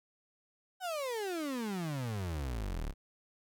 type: exponential sweep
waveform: 35% pulse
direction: down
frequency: 770 to 32.7 Hz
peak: -33 dBFS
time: 0.8-2.94 s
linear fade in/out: 50 ms
effects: none